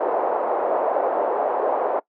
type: band-pass noise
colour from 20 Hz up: white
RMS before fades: -22 dBFS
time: 0-2 s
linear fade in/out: 10 ms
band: 450 to 790 Hz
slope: 24 dB/octave
effects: noise-tail reverb RT60 0.1 s tail -21 dB re dry